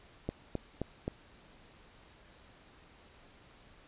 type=click train; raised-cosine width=2 ms; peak=-20 dBFS; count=4; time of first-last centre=0.29-1.079 s; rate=3.8 Hz; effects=pink hiss -59 dBFS RMS until 3.87 s + resampled to 8000 Hz